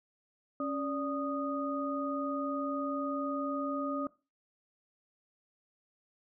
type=tone cluster; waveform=sine; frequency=276.9 / 583 / 1238 Hz; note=C#4 / D5 / D#6; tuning=-2 / -13 / -9 cents; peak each=-34 / -37 / -37 dBFS; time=0.6-4.07 s; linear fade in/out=2 ms; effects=noise-tail reverb RT60 0.3 s tail -20 dB re dry